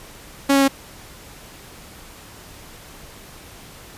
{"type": "tone with pitch steps", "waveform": "sawtooth", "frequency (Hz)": [277.2, 275, 272.8], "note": ["C#4", "C#4", "C#4"], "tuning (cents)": [0, -14, -28], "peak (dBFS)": -9, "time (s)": [0.49, 0.682], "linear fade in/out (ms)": 10, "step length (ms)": 64, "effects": ["pink hiss -42 dBFS RMS until 3.97 s", "resampled to 32000 Hz"]}